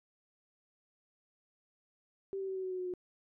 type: tone with pitch steps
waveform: sine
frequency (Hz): 389.6 / 385.3 / 381.1 / 377 / 372.9 / 368.8 / 364.8 / 360.8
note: G4 / G4 / G4 / F#4 / F#4 / F#4 / F#4 / F#4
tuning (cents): -11 / -30 / -49 / +32 / +14 / -6 / -24 / -44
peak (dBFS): -35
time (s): 2.33-2.938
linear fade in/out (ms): 0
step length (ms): 76
effects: none